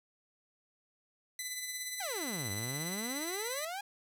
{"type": "tone with tremolo", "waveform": "10% pulse", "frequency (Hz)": 2005, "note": "B6", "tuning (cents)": 26, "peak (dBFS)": -27, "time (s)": [1.39, 3.65], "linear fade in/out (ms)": 2, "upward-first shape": "sine", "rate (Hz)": 17, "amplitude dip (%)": 40}
{"type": "exponential two-way sweep", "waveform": "sawtooth", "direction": "down then up", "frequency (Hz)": [830.6, 94.8, 830.6], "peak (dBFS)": -34, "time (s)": [2, 3.81], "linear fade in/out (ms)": 5, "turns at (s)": 2.51}
{"effects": []}